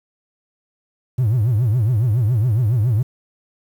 triangle tone with vibrato, 114.8 Hz, A#2, 26 cents flat, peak -11 dBFS, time 1.18-3.03 s, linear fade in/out 10 ms, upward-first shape triangle, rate 7.2 Hz, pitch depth 270 cents each way, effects tanh soft clip ceiling -9 dBFS + 8-bit

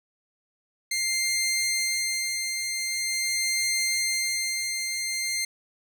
15% pulse tone with tremolo, 2101 Hz, C7, 7 cents sharp, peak -17 dBFS, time 0.91-5.45 s, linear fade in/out 5 ms, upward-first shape sine, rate 0.44 Hz, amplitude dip 40%, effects none

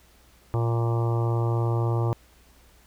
harmonic tone, 116.54 Hz, A#2, in tune, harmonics 1 / 3 / 4 / 5 / 6 / 7 / 8 / 9 / 10, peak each -22 / -31 / -35 / -38 / -40 / -38 / -39 / -42 / -40 dBFS, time 0.54-2.13 s, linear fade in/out 0 ms, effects added 60 Hz sine -57 dBFS peak until 2.86 s + pink hiss -58 dBFS RMS until 2.86 s

